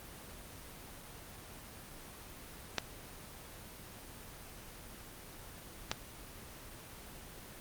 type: clicks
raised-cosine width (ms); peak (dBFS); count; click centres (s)
0.2; -12 / -13; 2; 2.783 / 5.915
effects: pink hiss -50 dBFS RMS until 7.6 s + Opus 24 kbps